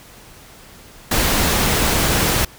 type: noise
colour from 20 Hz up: pink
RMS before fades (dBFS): -17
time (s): 1.11-2.45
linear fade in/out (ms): 5
effects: pink hiss -43 dBFS RMS until 2.58 s